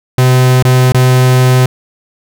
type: tone with dropouts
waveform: 45% pulse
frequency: 127.7 Hz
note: C3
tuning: 42 cents flat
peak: -5 dBFS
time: 0.18-1.66 s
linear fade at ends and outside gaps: 2 ms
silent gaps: 0.626-0.65 / 0.921-0.945 s
effects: none